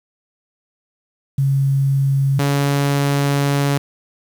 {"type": "tone pair in turn", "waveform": ["sine", "sawtooth"], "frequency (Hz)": [137.1, 141.36], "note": ["C#3", "C#3"], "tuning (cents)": [-19, 34], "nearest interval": "minor second", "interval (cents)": 53, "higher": "second", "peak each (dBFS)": [-13, -11], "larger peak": "second", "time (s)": [[1.38, 2.39], [2.39, 3.78]], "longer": "second", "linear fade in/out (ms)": 5, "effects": ["7-bit"]}